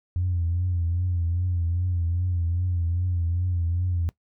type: tone with vibrato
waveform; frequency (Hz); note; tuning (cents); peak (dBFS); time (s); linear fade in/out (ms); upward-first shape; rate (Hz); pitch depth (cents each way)
sine; 87.4; F2; +2; -21; 0.16-4.09; 0; triangle; 2.5; 84
effects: noise-tail reverb RT60 0.1 s tail -21 dB re dry + tanh soft clip ceiling -17 dBFS